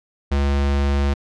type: tone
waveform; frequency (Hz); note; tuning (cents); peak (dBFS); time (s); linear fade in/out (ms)
square; 70.2; C#2; +22; -17; 0.31-1.14; 10
effects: low-pass 5000 Hz 12 dB/octave